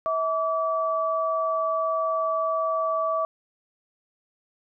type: tone pair together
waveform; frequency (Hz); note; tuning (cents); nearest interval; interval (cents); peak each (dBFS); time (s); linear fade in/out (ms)
sine; 646.5 / 1152; E5 / D6; -34 / -34; minor seventh; 1000; -25; 0.06-3.25; 0
effects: none